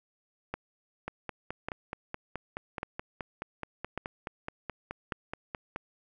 two click trains, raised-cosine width 0.5 ms, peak -18 / -20 dBFS, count 5 / 23, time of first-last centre 0.54-5.122 / 1.08-5.761 s, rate 0.873 / 4.7 Hz, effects none

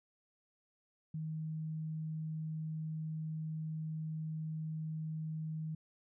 sine tone, 157.4 Hz, D#3, 20 cents sharp, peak -37 dBFS, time 1.14-5.75 s, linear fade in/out 5 ms, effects none

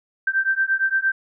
sine beating tone pair, 1560 / 1568.7 Hz, G6 / G6, -9 / +1 cents, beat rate 8.7 Hz, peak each -21 dBFS, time 0.27-1.12 s, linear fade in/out 5 ms, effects none

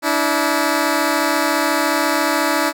10% pulse tone pair together, 290 / 324.2 Hz, D4 / E4, -22 / -29 cents, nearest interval major second, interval 193 cents, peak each -10 dBFS, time 0.02-2.73 s, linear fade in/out 50 ms, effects none

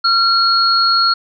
sine tone pair together, 1371 / 4320 Hz, F6 / C#8, -32 / -45 cents, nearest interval octave + minor sixth, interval 1987 cents, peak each -13 dBFS, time 0.04-1.14 s, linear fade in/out 10 ms, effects none

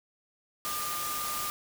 sine tone in noise, 1206 Hz, D6, 46 cents sharp, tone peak -35 dBFS, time 0.65-1.5 s, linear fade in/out 0 ms, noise white, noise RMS -35 dBFS, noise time 0.65-1.5 s, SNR -3 dB, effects none

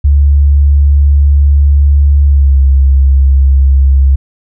sine tone with pitch glide, 71.2 to 67.67 Hz, C#2 to C#2, +47 to -41 cents, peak -3 dBFS, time 0.04-4.16 s, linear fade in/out 10 ms, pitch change -88 cents, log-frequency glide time 2.25-2.59 s, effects none

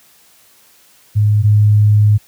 sine tone pair in turn, 105 / 105 Hz, G#2 / G#2, +19 / +19 cents, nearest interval unison, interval 0 cents, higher neither, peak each -8 / -6 dBFS, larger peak second, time 1.15-1.43 / 1.43-2.18 s, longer second, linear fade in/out 20 ms, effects white hiss -49 dBFS RMS until 2.27 s + high-pass 60 Hz 12 dB/octave

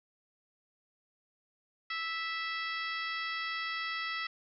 harmonic tone, 657 Hz, E5, 6 cents flat, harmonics 2 / 3 / 4 / 5 / 6 / 7 / 8, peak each -39 / -37 / -43 / -44 / -48 / -47 / -47 dBFS, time 1.9-4.27 s, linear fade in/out 5 ms, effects none

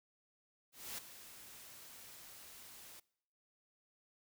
white noise with ADSR envelope, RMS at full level -43 dBFS, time 0.72-3 s, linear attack 260 ms, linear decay 10 ms, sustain -12 dB, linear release 7 ms, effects noise-tail reverb RT60 0.7 s tail -23 dB re dry

